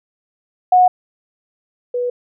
sine tone pair in turn, 730 / 490.2 Hz, F#5 / B4, -24 / -13 cents, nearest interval perfect fifth, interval 689 cents, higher first, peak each -7 / -17 dBFS, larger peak first, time 0.72-0.88 / 1.94-2.1 s, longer neither, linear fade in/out 5 ms, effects none

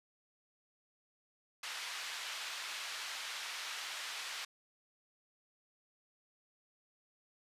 white band-pass noise, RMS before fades -43 dBFS, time 1.63-4.45 s, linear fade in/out 5 ms, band 1100 to 4100 Hz, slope 12 dB/octave, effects resampled to 32000 Hz

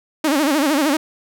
sawtooth tone with vibrato, 292.4 Hz, D4, 7 cents flat, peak -11 dBFS, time 0.24-0.97 s, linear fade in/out 5 ms, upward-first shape sine, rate 13 Hz, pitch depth 150 cents each way, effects none

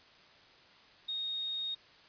sine tone, 3721 Hz, A#7, 4 cents flat, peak -34 dBFS, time 1.08-1.75 s, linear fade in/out 10 ms, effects white hiss -59 dBFS RMS until 2.08 s + resampled to 11025 Hz

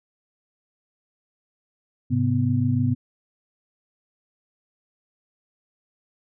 sine tone cluster, 104.9 / 131.6 / 248.2 Hz, G#2 / C3 / B3, +18 / +10 / +9 cents, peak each -23 dBFS, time 2.1-2.95 s, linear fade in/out 20 ms, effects none

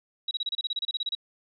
sine tone bursts, 3863 Hz, B7, 39 cents flat, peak -26 dBFS, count 15, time 0.28-1.151 s, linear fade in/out 5 ms, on 31 ms, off 29 ms, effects none

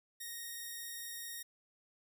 5% pulse tone, 1864.7 Hz, A#6, in tune, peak -32 dBFS, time 0.2-1.43 s, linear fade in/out 10 ms, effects none

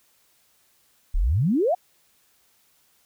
sine exponential sweep, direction up, 30.87 to 767 Hz, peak -18 dBFS, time 1.14-1.75 s, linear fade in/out 10 ms, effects white hiss -63 dBFS RMS until 3.05 s

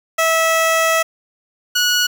15% pulse tone pair in turn, 651 / 1461.4 Hz, E5 / F#6, -22 / -22 cents, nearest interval octave + major second, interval 1400 cents, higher second, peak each -7 dBFS, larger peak neither, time 0.18-1.03 / 1.75-2.07 s, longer first, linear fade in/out 10 ms, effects 7-bit

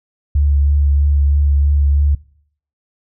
sine tone with vibrato, 71.6 Hz, D2, 43 cents flat, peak -10 dBFS, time 0.35-2.15 s, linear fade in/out 5 ms, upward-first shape triangle, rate 3.1 Hz, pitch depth 25 cents each way, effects noise-tail reverb RT60 0.6 s tail -21 dB re dry

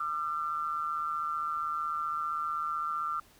sine tone pair together, 1198 / 1353.6 Hz, D6 / E6, +34 / +45 cents, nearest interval major second, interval 211 cents, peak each -33 / -33 dBFS, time 0-3.2 s, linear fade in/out 5 ms, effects pink hiss -60 dBFS RMS until 3.39 s

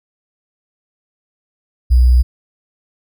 sine tone with sample-and-hold, 61.74 Hz, B1, in tune, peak -6 dBFS, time 1.9-2.23 s, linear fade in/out 20 ms, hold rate 4900 Hz, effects none

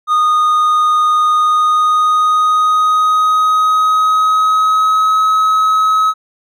triangle tone with pitch glide, 1233 to 1279.4 Hz, D#6 to D#6, -16 to +48 cents, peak -7 dBFS, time 0.07-6.14 s, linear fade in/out 50 ms, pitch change +64 cents, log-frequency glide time 1.32-5.22 s, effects none

